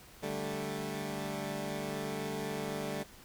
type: chord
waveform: 15% pulse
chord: D suspended fourth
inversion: none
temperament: equal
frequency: 146.83 / 196 / 220 Hz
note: D3 / G3 / A3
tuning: 0 / 0 / 0 cents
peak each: -34 / -33 / -34 dBFS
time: 0.22-3.04 s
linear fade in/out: 20 ms
effects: pink hiss -55 dBFS RMS until 3.24 s